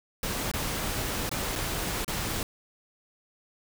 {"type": "noise with dropouts", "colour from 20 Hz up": "pink", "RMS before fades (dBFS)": -31, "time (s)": [0.23, 2.43], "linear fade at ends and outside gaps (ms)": 1, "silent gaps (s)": [[0.515, 0.537], [1.293, 1.314], [1.555, 1.559], [2.046, 2.079]], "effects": []}